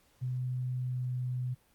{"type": "tone with pitch glide", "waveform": "sine", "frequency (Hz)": [126.5, 125.7], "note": ["B2", "B2"], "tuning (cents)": [42, 31], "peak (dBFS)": -31, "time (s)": [0.21, 1.55], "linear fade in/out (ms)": 20, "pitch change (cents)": -11, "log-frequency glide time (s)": [0.77, 1.11], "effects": ["pink hiss -67 dBFS RMS until 1.74 s", "Opus 48 kbps"]}